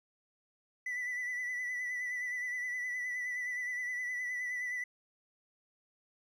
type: tone with vibrato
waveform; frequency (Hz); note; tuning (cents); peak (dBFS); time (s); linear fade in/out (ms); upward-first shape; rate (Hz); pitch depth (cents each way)
triangle; 1981; B6; +5; -32; 0.86-4.84; 5; sine; 9.6; 32
effects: tanh soft clip ceiling -28 dBFS